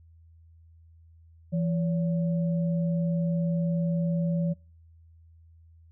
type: tone pair together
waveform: sine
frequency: 168.57 / 567 Hz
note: E3 / C#5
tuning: +39 / +39 cents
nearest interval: octave + major sixth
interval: 2100 cents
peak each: -24 / -35 dBFS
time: 1.52-4.54 s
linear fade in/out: 20 ms
effects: noise-tail reverb RT60 0.4 s tail -26 dB re dry + added 82 Hz sine -52 dBFS peak until 5.91 s

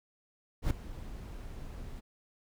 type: noise with ADSR envelope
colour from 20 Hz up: brown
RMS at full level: -26 dBFS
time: 0.62-2.01 s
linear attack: 86 ms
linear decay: 4 ms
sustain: -17 dB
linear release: 25 ms
effects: none

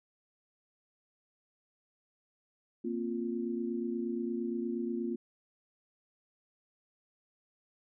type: chord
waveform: sine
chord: Bb suspended second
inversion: none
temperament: equal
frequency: 233.1 / 261.6 / 349.2 Hz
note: Bb3 / C4 / F4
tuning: 0 / 0 / 0 cents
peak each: -35 / -39 / -36 dBFS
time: 2.84-5.16 s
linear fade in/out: 10 ms
effects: none

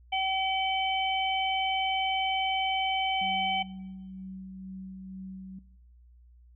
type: harmonic tone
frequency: 765 Hz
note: G5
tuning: 42 cents flat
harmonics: 1 / 3 / 4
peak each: -28 / -32 / -32 dBFS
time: 0.12-3.63 s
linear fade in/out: 10 ms
type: tone with tremolo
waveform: sine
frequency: 189.2 Hz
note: F#3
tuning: 39 cents sharp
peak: -38 dBFS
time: 3.21-5.59 s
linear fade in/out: 5 ms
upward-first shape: sine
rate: 2.1 Hz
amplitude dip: 30%
effects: noise-tail reverb RT60 1.0 s tail -19 dB re dry + added 60 Hz sine -53 dBFS peak until 6.55 s

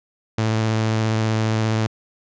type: tone with vibrato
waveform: sawtooth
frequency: 110.4 Hz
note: A2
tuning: 6 cents sharp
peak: -14 dBFS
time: 0.38-1.87 s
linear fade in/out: 5 ms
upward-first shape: square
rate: 15 Hz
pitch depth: 10 cents each way
effects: resampled to 16000 Hz

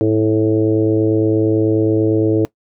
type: tone with frequency modulation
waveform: sine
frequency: 218 Hz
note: A3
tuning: 16 cents flat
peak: -9 dBFS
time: 0.01-2.45 s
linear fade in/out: 0 ms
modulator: 109 Hz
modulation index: 2.4
effects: noise-tail reverb RT60 0.1 s tail -21 dB re dry

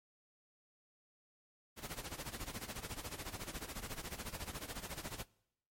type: noise with tremolo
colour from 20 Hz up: pink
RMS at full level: -42 dBFS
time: 1.76-5.26 s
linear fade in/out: 50 ms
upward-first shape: sine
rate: 14 Hz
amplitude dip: 80%
effects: noise-tail reverb RT60 0.8 s tail -24 dB re dry + MP3 64 kbps

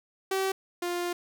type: tone pair in turn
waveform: sawtooth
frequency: 384 / 350.9 Hz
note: G4 / F4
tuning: -36 / +8 cents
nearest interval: major second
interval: 156 cents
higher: first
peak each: -22 / -25 dBFS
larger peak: first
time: 0.31-0.52 / 0.82-1.13 s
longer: second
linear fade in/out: 5 ms
effects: none

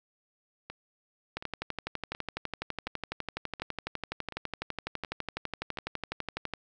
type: two click trains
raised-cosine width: 0.3 ms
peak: -17 / -24 dBFS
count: 63 / 8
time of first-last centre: 1.37-6.537 / 0.7-5.772 s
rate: 12 / 1.38 Hz
effects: none

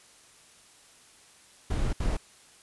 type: noise bursts at uneven times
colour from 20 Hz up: brown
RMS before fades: -27 dBFS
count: 2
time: 1.7-1.93 / 2-2.17 s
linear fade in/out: 5 ms
effects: white hiss -56 dBFS RMS until 2.62 s + resampled to 24000 Hz

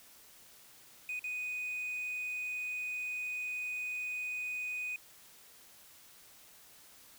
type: tone with dropouts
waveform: sine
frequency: 2489 Hz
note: D#7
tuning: in tune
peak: -33 dBFS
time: 1.09-4.96 s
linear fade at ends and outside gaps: 2 ms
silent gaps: 1.193-1.241 s
effects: tanh soft clip ceiling -34 dBFS + white hiss -58 dBFS RMS until 7.18 s

